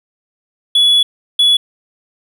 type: tone bursts at uneven times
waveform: triangle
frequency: 3400 Hz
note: G#7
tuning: 40 cents sharp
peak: -6 dBFS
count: 2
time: 0.75-1.03 / 1.39-1.57 s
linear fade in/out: 5 ms
effects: none